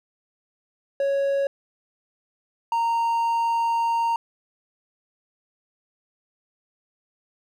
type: tone pair in turn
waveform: triangle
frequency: 554.4 / 925.4 Hz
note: C#5 / A#5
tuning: 0 / -13 cents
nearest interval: major sixth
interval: 887 cents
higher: second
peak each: -18 dBFS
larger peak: neither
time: 1-1.47 / 2.72-4.16 s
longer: second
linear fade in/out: 2 ms
effects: none